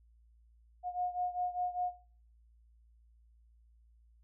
sine beating tone pair, 718 / 723 Hz, F5 / F#5, +48 / -40 cents, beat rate 5 Hz, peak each -36 / -37 dBFS, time 0.83-1.93 s, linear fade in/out 50 ms, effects noise-tail reverb RT60 0.5 s tail -17 dB re dry + added 57 Hz sine -61 dBFS peak until 4.23 s

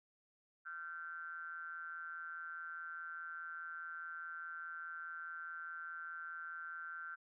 triangle ring-modulated tone, 82.41 Hz, E2, in tune, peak -39 dBFS, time 0.65-7.16 s, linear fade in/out 20 ms, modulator 1460 Hz, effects none

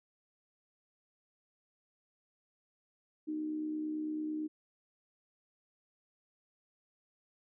sine tone with amplitude modulation, 307.5 Hz, D#4, 20 cents flat, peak -32 dBFS, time 3.27-4.48 s, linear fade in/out 20 ms, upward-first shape sine, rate 69 Hz, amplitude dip 45%, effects none

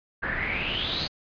pink noise with low-pass filter sweep, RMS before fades -29 dBFS, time 0.22-1.08 s, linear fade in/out 20 ms, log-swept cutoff 1600 to 4500 Hz, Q 8.3, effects resampled to 11025 Hz

